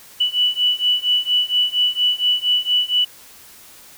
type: beating tone pair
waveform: sine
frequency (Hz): 2960 / 2964.3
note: F#7 / F#7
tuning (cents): 0 / +3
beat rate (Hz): 4.3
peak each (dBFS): -19 / -18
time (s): 0.2-3.05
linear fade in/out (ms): 10
effects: white hiss -44 dBFS RMS until 3.97 s